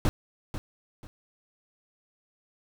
brown noise with echo, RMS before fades -22 dBFS, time 0.05-0.09 s, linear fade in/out 0 ms, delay 490 ms, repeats 2, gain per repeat -11 dB, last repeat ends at 1.07 s, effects none

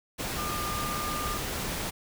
sine tone in noise, 1204 Hz, D6, 43 cents sharp, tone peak -33 dBFS, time 0.37-1.38 s, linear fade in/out 20 ms, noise pink, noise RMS -33 dBFS, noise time 0.18-1.91 s, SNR -3 dB, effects none

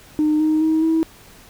sine tone with pitch steps, 305 / 310.9 / 316.9 / 322.9 Hz, D#4 / D#4 / D#4 / E4, -34 / -1 / +32 / -36 cents, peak -13 dBFS, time 0.19-1.03 s, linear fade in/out 0 ms, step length 210 ms, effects tanh soft clip ceiling -11 dBFS + pink hiss -46 dBFS RMS until 1.49 s

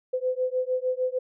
sine beating tone pair, 506 / 512.6 Hz, B4 / C5, +42 / -36 cents, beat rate 6.6 Hz, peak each -27 dBFS, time 0.13-1.19 s, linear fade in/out 10 ms, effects none

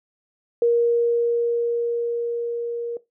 sine tone with level ramp, 471.1 Hz, A#4, 18 cents sharp, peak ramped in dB -14 to -25 dBFS, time 0.62-2.97 s, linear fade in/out 2 ms, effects noise-tail reverb RT60 0.2 s tail -18 dB re dry

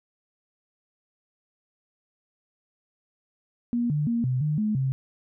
sine tone with pitch steps, 238.6 / 148.8 / 233.8 / 127.6 / 151.1 / 213.4 / 133.1 Hz, A#3 / D3 / A#3 / C3 / D3 / G#3 / C3, +41 / +23 / +5 / -43 / +50 / +47 / +30 cents, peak -22 dBFS, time 3.73-4.92 s, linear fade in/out 0 ms, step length 170 ms, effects none

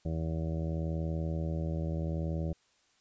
harmonic tone, 80.7 Hz, E2, 36 cents flat, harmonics 1 / 2 / 3 / 4 / 5 / 6 / 7 / 8 / 9, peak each -34 / -34 / -47 / -42 / -46 / -50 / -43 / -53 / -54 dBFS, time 0.05-2.53 s, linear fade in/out 5 ms, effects white hiss -69 dBFS RMS until 3 s + resampled to 16000 Hz

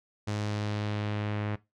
sawtooth tone with low-pass filter sweep, 104.7 Hz, G#2, 15 cents sharp, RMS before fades -32 dBFS, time 0.27-1.56 s, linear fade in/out 10 ms, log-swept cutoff 6600 to 2200 Hz, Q 1.2, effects noise-tail reverb RT60 0.2 s tail -18 dB re dry

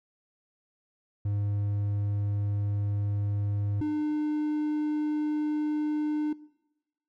triangle tone pair in turn, 102.1 / 301.7 Hz, G#2 / D4, -29 / +47 cents, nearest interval octave + perfect fifth, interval 1876 cents, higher second, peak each -24 dBFS, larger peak neither, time 1.25-3.81 / 3.81-6.33 s, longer first, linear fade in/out 5 ms, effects noise-tail reverb RT60 0.9 s tail -20 dB re dry

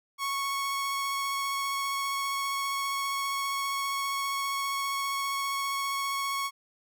sawtooth tone with vibrato, 1105 Hz, C#6, 6 cents flat, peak -25 dBFS, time 0.18-6.51 s, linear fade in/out 50 ms, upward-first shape triangle, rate 15 Hz, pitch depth 13 cents each way, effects none

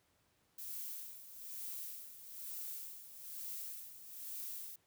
violet noise with tremolo, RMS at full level -44 dBFS, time 0.58-4.76 s, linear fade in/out 5 ms, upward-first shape sine, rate 1.1 Hz, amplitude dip 70%, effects pink hiss -75 dBFS RMS until 4.86 s + high-pass 60 Hz 12 dB/octave

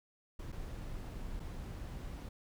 brown noise with dropouts, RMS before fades -43 dBFS, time 0.39-2.29 s, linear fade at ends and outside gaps 5 ms, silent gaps 0.52-0.524 / 1.397-1.4 s, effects none

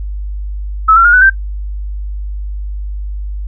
sine tone with pitch steps, 1300 / 1361.5 / 1425.9 / 1493.3 / 1563.9 Hz, E6 / F6 / F6 / F#6 / G6, -24 / -44 / +36 / +16 / -5 cents, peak -3 dBFS, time 0.88-1.3 s, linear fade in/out 10 ms, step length 84 ms, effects noise-tail reverb RT60 0.1 s tail -18 dB re dry + added 50 Hz sine -18 dBFS peak until 3.47 s

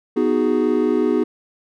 triangle chord, G# minor seventh, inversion first, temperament equal, 246.9 / 311.1 / 370 / 415.3 Hz, B3 / D#4 / F#4 / G#4, 0 / 0 / 0 / 0 cents, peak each -19 dBFS, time 0.16-1.24 s, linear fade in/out 10 ms, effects none

